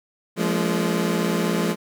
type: tone cluster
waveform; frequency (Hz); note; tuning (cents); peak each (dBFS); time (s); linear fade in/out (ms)
25% pulse; 172.6 / 208.7 / 228.9 / 285.3; F3 / G#3 / A#3 / C#4; -20 / +9 / -31 / +50; -20 / -21 / -24 / -28; 0.36-1.76; 50
effects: none